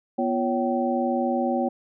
sine tone cluster, 244.1 / 344.1 / 558 / 768 Hz, B3 / F4 / C#5 / G5, -20 / -26 / +11 / -36 cents, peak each -25 / -29 / -27 / -27 dBFS, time 0.18-1.69 s, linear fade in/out 10 ms, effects none

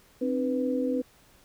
sine tone cluster, 261.6 / 303.6 / 494.5 Hz, C4 / D#4 / B4, 0 / -42 / +2 cents, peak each -27 / -34 / -29 dBFS, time 0.21-1.02 s, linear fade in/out 10 ms, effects pink hiss -59 dBFS RMS until 1.44 s

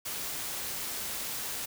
white noise, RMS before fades -36 dBFS, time 0.05-1.66 s, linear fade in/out 10 ms, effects none

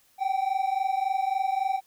triangle tone pair together, 760.4 / 784 Hz, F#5 / G5, +47 / 0 cents, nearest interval minor second, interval 53 cents, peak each -25 dBFS, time 0.18-1.81 s, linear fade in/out 50 ms, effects white hiss -63 dBFS RMS until 1.86 s

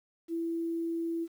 sine tone with quantisation, 332.8 Hz, E4, 17 cents sharp, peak -30 dBFS, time 0.28-1.28 s, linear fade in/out 50 ms, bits 10, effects none

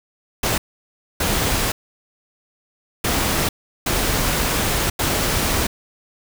pink noise bursts at uneven times, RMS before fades -20 dBFS, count 5, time 0.43-0.58 / 1.2-1.72 / 3.04-3.49 / 3.86-4.9 / 4.99-5.67 s, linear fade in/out 5 ms, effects none

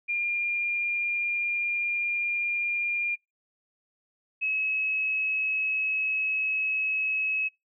sine tone pair in turn, 2405 / 2571 Hz, D7 / E7, +41 / -44 cents, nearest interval minor second, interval 115 cents, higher second, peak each -25 dBFS, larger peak neither, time 0.08-3.16 / 4.41-7.49 s, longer neither, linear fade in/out 20 ms, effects noise-tail reverb RT60 0.2 s tail -25 dB re dry

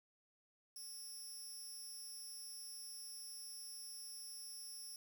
15% pulse tone with amplitude modulation, 5400 Hz, E8, 41 cents sharp, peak -39 dBFS, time 0.76-4.96 s, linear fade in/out 2 ms, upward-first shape sine, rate 273 Hz, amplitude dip 90%, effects 11-bit

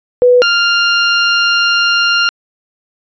sine / 20% pulse tone pair in turn, 493.9 / 1397 Hz, B4 / F6, 0 / 0 cents, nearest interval octave + tritone, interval 1800 cents, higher second, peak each -4 dBFS, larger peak neither, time 0.22-0.42 / 0.42-2.29 s, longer second, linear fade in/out 0 ms, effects resampled to 16000 Hz

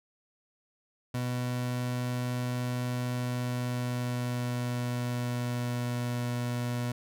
30% pulse tone with pitch glide, 123.8 to 121.67 Hz, B2 to B2, +5 to -25 cents, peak -27 dBFS, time 1.14-6.92 s, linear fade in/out 5 ms, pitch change -30 cents, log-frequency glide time 3.05-6.17 s, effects none

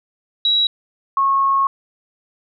sine tone pair in turn, 3879 / 1092.9 Hz, B7 / C#6, -32 / -25 cents, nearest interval octave + minor seventh, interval 2193 cents, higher first, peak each -13 dBFS, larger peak neither, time 0.45-0.67 / 1.17-1.67 s, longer second, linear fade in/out 2 ms, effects none

